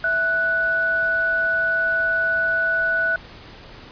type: tone pair together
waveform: sine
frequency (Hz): 659.3 / 1480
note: E5 / F#6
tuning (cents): 0 / 0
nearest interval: octave + major second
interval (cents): 1400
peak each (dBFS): -27 / -18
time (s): 0.04-3.16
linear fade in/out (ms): 2
effects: pink hiss -42 dBFS RMS until 3.91 s + resampled to 11025 Hz